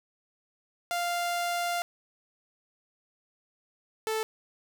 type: tone pair in turn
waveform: sawtooth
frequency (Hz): 697 / 439.1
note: F5 / A4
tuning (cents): -4 / -4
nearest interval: minor sixth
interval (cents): 800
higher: first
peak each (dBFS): -24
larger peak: neither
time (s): 0.91-1.82 / 4.07-4.23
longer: first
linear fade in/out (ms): 0
effects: none